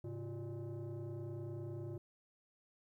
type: tone with frequency modulation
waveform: sine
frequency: 106.1 Hz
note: G#2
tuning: 38 cents sharp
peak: -39 dBFS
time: 0.04-1.98 s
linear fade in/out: 5 ms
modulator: 242 Hz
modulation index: 1.3
effects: tanh soft clip ceiling -40 dBFS + 13-bit